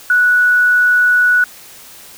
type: tone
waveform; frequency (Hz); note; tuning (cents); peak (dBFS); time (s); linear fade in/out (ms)
sine; 1473; F#6; -8; -8; 0.1-1.44; 2
effects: white hiss -38 dBFS RMS until 2.17 s